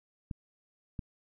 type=clicks; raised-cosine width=5 ms; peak=-24 dBFS; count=2; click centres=0.312 / 0.992 s; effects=none